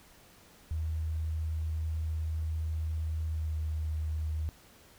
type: tone with pitch glide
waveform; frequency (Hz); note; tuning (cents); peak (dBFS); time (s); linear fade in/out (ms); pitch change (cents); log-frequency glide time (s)
sine; 79.3 to 77.98; D#2 to D#2; +33 to +4; -30; 0.71-4.49; 0; -29; 3.31-3.57
effects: pink hiss -58 dBFS RMS until 4.98 s